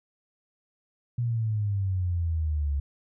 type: exponential sweep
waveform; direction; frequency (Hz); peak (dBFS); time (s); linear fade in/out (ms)
sine; down; 121.8 to 69.3; -24; 1.18-2.8; 5
effects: none